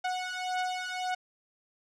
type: beating tone pair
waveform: sawtooth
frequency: 734 / 735.8 Hz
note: F#5 / F#5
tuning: -14 / -10 cents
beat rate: 1.8 Hz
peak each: -30 dBFS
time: 0.04-1.15 s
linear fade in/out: 10 ms
effects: low-pass 6000 Hz 12 dB/octave